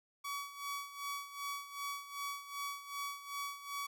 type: tone with tremolo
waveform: sawtooth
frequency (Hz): 1134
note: C#6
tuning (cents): +39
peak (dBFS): -34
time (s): 0.24-3.87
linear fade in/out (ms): 10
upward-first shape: sine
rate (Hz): 2.6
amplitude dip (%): 75
effects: none